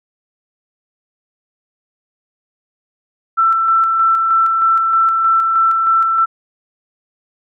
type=tone with tremolo; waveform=sine; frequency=1336 Hz; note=E6; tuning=23 cents sharp; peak=-9 dBFS; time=3.37-6.26 s; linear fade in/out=20 ms; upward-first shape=square; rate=3.2 Hz; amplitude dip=30%; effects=none